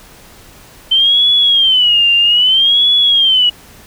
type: tone with vibrato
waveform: sine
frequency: 3079 Hz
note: G7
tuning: 32 cents flat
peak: -7 dBFS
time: 0.91-3.5 s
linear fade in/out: 10 ms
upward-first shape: sine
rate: 0.62 Hz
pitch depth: 170 cents each way
effects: pink hiss -40 dBFS RMS until 3.86 s